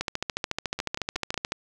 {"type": "two click trains", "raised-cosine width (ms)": 0.2, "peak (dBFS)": [-10, -14], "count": [22, 4], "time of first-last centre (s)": [[0.01, 1.521], [0.79, 1.342]], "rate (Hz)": [13.9, 5.43], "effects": []}